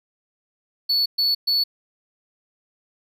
triangle tone bursts, 4435 Hz, C#8, in tune, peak -16 dBFS, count 3, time 0.89-1.64 s, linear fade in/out 10 ms, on 170 ms, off 120 ms, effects none

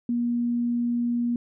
sine tone, 238.8 Hz, A#3, 42 cents sharp, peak -22 dBFS, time 0.09-1.36 s, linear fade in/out 2 ms, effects none

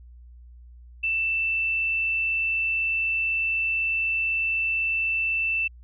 sine tone, 2662 Hz, E7, 16 cents sharp, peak -22 dBFS, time 1.03-5.68 s, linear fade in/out 10 ms, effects added 60 Hz sine -44 dBFS peak until 5.83 s

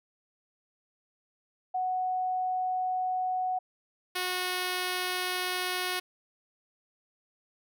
sine / 5% pulse tone pair in turn, 740 / 364.9 Hz, F#5 / F#4, 0 / -24 cents, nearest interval octave, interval 1224 cents, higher first, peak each -27 / -18 dBFS, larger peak second, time 1.74-3.59 / 4.15-6 s, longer neither, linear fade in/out 10 ms, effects none

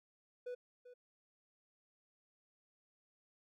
triangle tone with echo, 493.9 Hz, B4, in tune, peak -39 dBFS, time 0.46-0.55 s, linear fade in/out 10 ms, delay 390 ms, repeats 1, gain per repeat -13 dB, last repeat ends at 0.94 s, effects none

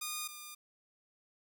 5% pulse tone pair in turn, 1224 / 1205.8 Hz, D#6 / D6, -29 / +45 cents, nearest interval unison, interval 26 cents, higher first, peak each -25 / -34 dBFS, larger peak first, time 0.01-0.28 / 0.28-0.55 s, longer neither, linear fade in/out 10 ms, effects none

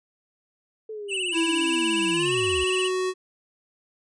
sine linear sweep, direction down, 442.2 to 63.5 Hz, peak -32 dBFS, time 0.89-2.64 s, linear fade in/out 5 ms
square tone with vibrato, 2794 Hz, F7, in tune, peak -26 dBFS, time 1.08-2.91 s, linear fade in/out 50 ms, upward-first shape sine, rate 17 Hz, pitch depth 110 cents each way
square tone with pitch glide, 330.5 to 371 Hz, E4 to F#4, +5 to +5 cents, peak -24 dBFS, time 1.32-3.14 s, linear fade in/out 50 ms, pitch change +200 cents, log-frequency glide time 2.11-2.36 s
effects resampled to 22050 Hz

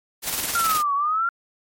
white noise with tremolo, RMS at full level -24 dBFS, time 0.22-0.83 s, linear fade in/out 50 ms, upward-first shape square, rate 19 Hz, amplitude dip 40%
sine linear two-way sweep, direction down then up, 1400 to 1108.7 to 1400 Hz, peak -19 dBFS, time 0.55-1.29 s, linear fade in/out 2 ms, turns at 0.94 s
effects MP3 64 kbps

